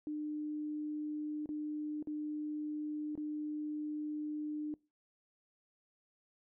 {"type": "tone with dropouts", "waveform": "sine", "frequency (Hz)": 301.3, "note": "D4", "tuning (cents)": 44, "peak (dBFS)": -36, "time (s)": [0.07, 4.74], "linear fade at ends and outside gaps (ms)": 1, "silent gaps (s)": [[1.459, 1.49], [2.026, 2.072], [3.154, 3.176]], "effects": ["noise-tail reverb RT60 0.3 s tail -25 dB re dry"]}